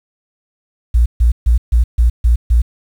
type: tone bursts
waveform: sine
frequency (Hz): 58.7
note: A#1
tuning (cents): +13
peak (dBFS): -7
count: 7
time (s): 0.94-2.62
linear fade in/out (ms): 10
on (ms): 120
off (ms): 140
effects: 7-bit